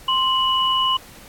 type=tone pair together; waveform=sine; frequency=1046.5 / 2945 Hz; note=C6 / F#7; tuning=0 / -9 cents; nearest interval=octave + tritone; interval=1791 cents; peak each=-19 dBFS; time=0.08-0.97 s; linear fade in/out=5 ms; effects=pink hiss -44 dBFS RMS until 1.28 s + AAC 64 kbps